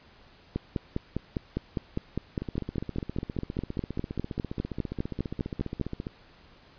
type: two click trains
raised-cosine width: 3 ms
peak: -15 / -20 dBFS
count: 27 / 55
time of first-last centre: 0.56-5.813 / 2.42-6.069 s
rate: 4.95 / 14.8 Hz
effects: pink hiss -56 dBFS RMS until 6.78 s + resampled to 11025 Hz